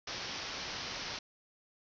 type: low-pass noise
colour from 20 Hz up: white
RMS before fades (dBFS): -41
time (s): 0.07-1.19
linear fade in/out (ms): 5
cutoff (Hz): 5900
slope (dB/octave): 96
effects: none